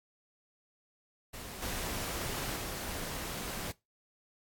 pink noise with level steps, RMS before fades -44 / -37 / -39 dBFS, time 1.33-3.72 s, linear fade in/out 10 ms, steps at 1.62 / 2.56 s, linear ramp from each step 5 ms, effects noise-tail reverb RT60 0.2 s tail -20 dB re dry + AAC 64 kbps

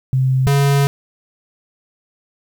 sine / square tone pair in turn, 130.81 / 140.36 Hz, C3 / C#3, 0 / +22 cents, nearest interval minor second, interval 122 cents, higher second, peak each -12 dBFS, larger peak neither, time 0.13-0.47 / 0.47-0.87 s, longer second, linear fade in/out 0 ms, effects 8-bit

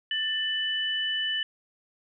sine tone pair together, 1775 / 2985 Hz, A6 / F#7, +15 / +15 cents, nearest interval major sixth, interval 900 cents, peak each -31 / -27 dBFS, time 0.11-1.43 s, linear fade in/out 2 ms, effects none

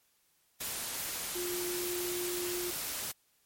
sine tone in noise, 354.5 Hz, F4, 26 cents sharp, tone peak -35 dBFS, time 1.35-2.71 s, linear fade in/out 10 ms, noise white, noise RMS -37 dBFS, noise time 0.6-3.12 s, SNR -1 dB, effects white hiss -71 dBFS RMS until 3.45 s + MP3 64 kbps

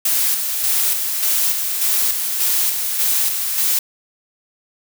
blue noise with tremolo, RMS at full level -17 dBFS, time 0.05-3.79 s, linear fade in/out 5 ms, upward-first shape square, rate 1.7 Hz, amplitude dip 40%, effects none

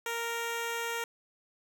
10% pulse tone, 465 Hz, A#4, 4 cents flat, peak -24 dBFS, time 0.06-1.04 s, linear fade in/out 2 ms, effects none

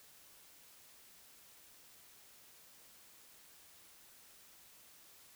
silence, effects white hiss -61 dBFS RMS until 5.35 s

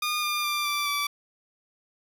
15% pulse tone with pitch steps, 1217 / 1201.6 / 1186.5 / 1171.5 / 1156.7 Hz, D#6 / D6 / D6 / D6 / D6, -39 / +39 / +17 / -5 / -27 cents, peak -19 dBFS, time 0.02-1.07 s, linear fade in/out 5 ms, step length 210 ms, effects none

